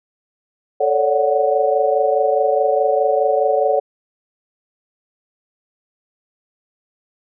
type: chord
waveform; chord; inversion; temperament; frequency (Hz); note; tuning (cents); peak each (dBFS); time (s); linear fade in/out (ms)
sine; D major seventh; second; equal with one note detuned; 440 / 554.4 / 579.2 / 740; A4 / C#5 / D5 / F#5; 0 / 0 / -24 / 0; -19; 0.8-3.8; 10
effects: none